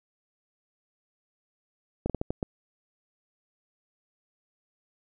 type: slowing click train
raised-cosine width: 2 ms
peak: -15 dBFS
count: 6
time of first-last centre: 2.06-2.428 s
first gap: 37 ms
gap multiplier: 1.35
effects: none